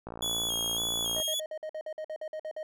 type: click train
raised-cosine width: 1 ms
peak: -25 dBFS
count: 66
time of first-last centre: 0.07-1.2 s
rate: 57.5 Hz
type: tone with vibrato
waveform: sawtooth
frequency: 3332 Hz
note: G#7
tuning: 5 cents sharp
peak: -26 dBFS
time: 0.22-1.4 s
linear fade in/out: 5 ms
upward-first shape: square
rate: 1.8 Hz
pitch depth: 38 cents each way
type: tone bursts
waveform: triangle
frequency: 623 Hz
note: D#5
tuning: 2 cents sharp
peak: -32 dBFS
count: 13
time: 1.16-2.63 s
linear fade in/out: 2 ms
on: 66 ms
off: 51 ms
effects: none